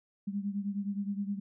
sine beating tone pair, 198.7 / 208.3 Hz, G3 / G#3, +24 / +5 cents, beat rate 9.6 Hz, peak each -33 / -37 dBFS, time 0.27-1.4 s, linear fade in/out 10 ms, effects none

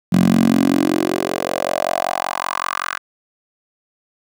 10% pulse tone with high-pass filter sweep, 45.23 Hz, F#1, 39 cents flat, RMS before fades -18 dBFS, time 0.12-2.98 s, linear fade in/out 10 ms, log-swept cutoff 180 to 1400 Hz, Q 4.1, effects none

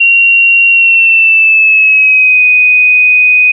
sine tone with pitch glide, 2751 to 2494 Hz, F7 to D#7, -27 to +3 cents, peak -3 dBFS, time 0-3.52 s, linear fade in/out 10 ms, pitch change -170 cents, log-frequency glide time 0.7-2.43 s, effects none

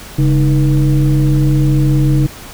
sine tone with frequency modulation, 138.9 Hz, C#3, 4 cents sharp, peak -8 dBFS, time 0.18-2.27 s, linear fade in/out 10 ms, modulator 172 Hz, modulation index 0.85, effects added 50 Hz sine -38 dBFS peak until 2.53 s + pink hiss -33 dBFS RMS until 2.53 s

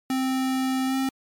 square tone with pitch glide, 261.6 to 265.7 Hz, C4 to C4, 0 to +27 cents, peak -23 dBFS, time 0.1-1.09 s, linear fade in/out 2 ms, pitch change +27 cents, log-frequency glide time 0.86-0.96 s, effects MP3 96 kbps

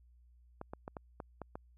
clicks, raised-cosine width 1 ms, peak -28 dBFS, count 7, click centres 0.614 / 0.735 / 0.879 / 0.968 / 1.202 / 1.417 / 1.555 s, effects added 60 Hz sine -60 dBFS peak until 1.77 s

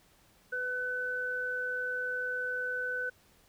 sine tone pair together, 499 / 1505.7 Hz, B4 / F#6, +18 / +30 cents, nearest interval octave + perfect fifth, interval 1912 cents, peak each -39 / -32 dBFS, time 0.52-3.1 s, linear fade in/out 10 ms, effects pink hiss -64 dBFS RMS until 3.48 s

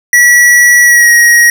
square tone with pitch glide, 1938 to 1892.6 Hz, B6 to A#6, -33 to +26 cents, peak -3 dBFS, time 0.13-1.5 s, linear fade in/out 2 ms, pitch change -41 cents, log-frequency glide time 0.84-1.1 s, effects none

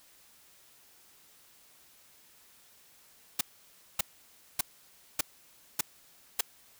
white noise bursts, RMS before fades -27 dBFS, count 6, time 3.39-6.41 s, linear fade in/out 5 ms, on 20 ms, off 580 ms, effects white hiss -60 dBFS RMS until 6.79 s

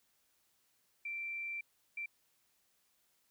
sine tone bursts at uneven times, 2349 Hz, D7, in tune, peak -38 dBFS, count 2, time 1.05-1.61 / 1.97-2.06 s, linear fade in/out 5 ms, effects white hiss -75 dBFS RMS until 3.3 s

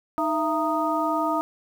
harmonic tone with a mistuned harmonic, 310.3 Hz, D#4, 5 cents flat, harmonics 1 / 2 / 3 / 4, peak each -27 / -27 / -27 / -27 dBFS, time 0.18-1.41 s, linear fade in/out 0 ms, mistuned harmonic 2, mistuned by +130 cents, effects 8-bit

